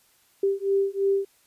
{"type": "beating tone pair", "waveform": "sine", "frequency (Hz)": [392, 395], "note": ["G4", "G4"], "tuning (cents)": [0, 13], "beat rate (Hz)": 3, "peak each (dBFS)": -24, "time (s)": [0.43, 1.25], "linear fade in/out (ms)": 5, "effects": ["white hiss -62 dBFS RMS until 1.46 s", "resampled to 32000 Hz"]}